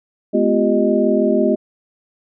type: tone cluster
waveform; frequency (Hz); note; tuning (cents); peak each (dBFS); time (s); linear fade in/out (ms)
sine; 213.5 / 251.5 / 348.2 / 394.3 / 618; G#3 / B3 / F4 / G4 / D#5; +48 / +32 / -5 / +10 / -12; -19; 0.33-1.56; 20
effects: none